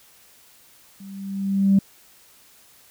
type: tone with level ramp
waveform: sine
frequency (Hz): 196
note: G3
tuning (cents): 0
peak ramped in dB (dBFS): -38 to -10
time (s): 1-1.79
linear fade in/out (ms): 5
effects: tanh soft clip ceiling -8 dBFS + white hiss -53 dBFS RMS until 2.9 s